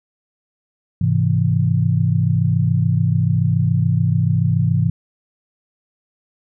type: chord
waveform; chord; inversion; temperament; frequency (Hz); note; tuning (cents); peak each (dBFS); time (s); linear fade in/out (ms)
sine; Ab augmented; none; equal; 103.83 / 130.81 / 164.81; Ab2 / C3 / E3; 0 / 0 / 0; -18; 1.01-4.9; 5
effects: none